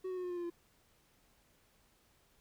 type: tone with pitch steps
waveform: triangle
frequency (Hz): 373.5 / 368.4 / 363.3 / 358.3 / 353.4 / 348.5 / 343.7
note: F#4 / F#4 / F#4 / F4 / F4 / F4 / F4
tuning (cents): +16 / -7 / -32 / +44 / +21 / -4 / -28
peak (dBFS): -35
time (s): 0.04-0.502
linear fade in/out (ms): 10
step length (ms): 66
effects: pink hiss -70 dBFS RMS until 2.4 s